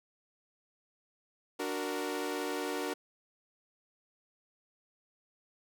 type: chord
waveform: sawtooth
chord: D augmented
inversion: none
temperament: equal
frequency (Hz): 293.7 / 370 / 466.2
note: D4 / F#4 / A#4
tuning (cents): 0 / 0 / 0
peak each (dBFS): -34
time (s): 1.59-2.94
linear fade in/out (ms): 10
effects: none